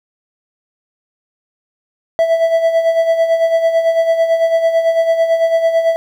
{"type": "tone with tremolo", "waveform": "triangle", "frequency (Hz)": 659.3, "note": "E5", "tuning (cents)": 0, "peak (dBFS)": -6, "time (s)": [2.19, 5.96], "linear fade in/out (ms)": 0, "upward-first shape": "sine", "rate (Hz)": 9, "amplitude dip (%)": 60, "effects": ["8-bit"]}